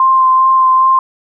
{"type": "tone with vibrato", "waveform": "sine", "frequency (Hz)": 1046.5, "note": "C6", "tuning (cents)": 0, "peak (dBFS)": -6, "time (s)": [0, 0.99], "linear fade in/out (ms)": 2, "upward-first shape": "sine", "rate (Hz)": 2.5, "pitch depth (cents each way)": 12, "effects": []}